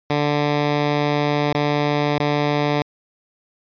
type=tone with dropouts; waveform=10% pulse; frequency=146.83 Hz; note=D3; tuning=in tune; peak=-9 dBFS; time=0.1-2.82 s; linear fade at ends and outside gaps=2 ms; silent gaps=1.53-1.548 / 2.184-2.2 s; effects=resampled to 11025 Hz